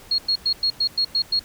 sine tone bursts, 4300 Hz, C8, 47 cents sharp, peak -17 dBFS, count 8, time 0.11-1.394 s, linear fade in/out 5 ms, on 73 ms, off 100 ms, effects pink hiss -46 dBFS RMS until 1.44 s

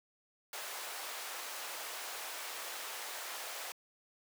pink high-pass noise, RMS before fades -43 dBFS, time 0.53-3.72 s, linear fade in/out 2 ms, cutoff 620 Hz, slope 12 dB/octave, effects high-pass 400 Hz 12 dB/octave

